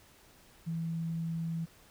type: tone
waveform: sine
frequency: 164.81 Hz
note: E3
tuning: in tune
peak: -32 dBFS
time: 0.66-1.66 s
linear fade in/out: 20 ms
effects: pink hiss -60 dBFS RMS until 1.9 s